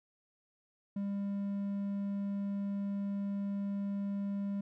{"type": "tone", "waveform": "triangle", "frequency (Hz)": 200, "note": "G3", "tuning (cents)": 35, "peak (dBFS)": -31, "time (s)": [0.96, 4.61], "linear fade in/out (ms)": 5, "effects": []}